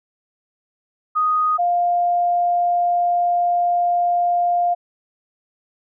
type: tone pair in turn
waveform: sine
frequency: 1244.5 / 701.9 Hz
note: D#6 / F5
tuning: 0 / +9 cents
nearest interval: minor seventh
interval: 991 cents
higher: first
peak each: -15 dBFS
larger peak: neither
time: 1.15-1.58 / 1.58-4.75 s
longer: second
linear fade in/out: 20 ms
effects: none